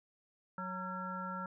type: harmonic tone with a mistuned harmonic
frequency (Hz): 184.5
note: F#3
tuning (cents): -5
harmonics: 1 / 3 / 5 / 7 / 9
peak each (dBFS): -43 / -49 / -45 / -41 / -53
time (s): 0.58-1.46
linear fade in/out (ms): 2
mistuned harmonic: 7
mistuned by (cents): +91
effects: none